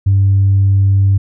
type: tone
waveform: sine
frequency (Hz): 98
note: G2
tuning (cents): 0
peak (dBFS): -6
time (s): 0.06-1.18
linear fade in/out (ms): 10
effects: tanh soft clip ceiling -4 dBFS